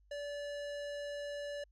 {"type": "tone", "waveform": "square", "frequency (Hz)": 578, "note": "D5", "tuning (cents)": -28, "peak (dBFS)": -40, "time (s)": [0.11, 1.64], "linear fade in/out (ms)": 5, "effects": ["added 50 Hz sine -64 dBFS peak until 1.71 s", "low-pass 6000 Hz 12 dB/octave"]}